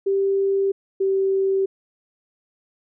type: tone pair in turn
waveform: sine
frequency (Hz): 392 / 386.8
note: G4 / G4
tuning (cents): 0 / -23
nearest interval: unison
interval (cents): 23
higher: first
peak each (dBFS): -17 / -17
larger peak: neither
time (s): 0.06-0.72 / 1-1.66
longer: neither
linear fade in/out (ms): 10
effects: none